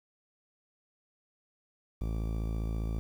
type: tone with low-pass filter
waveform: sawtooth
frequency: 55 Hz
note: A1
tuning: in tune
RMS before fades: -33 dBFS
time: 2.01-2.99 s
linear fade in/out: 0 ms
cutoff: 470 Hz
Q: 0.56
effects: 9-bit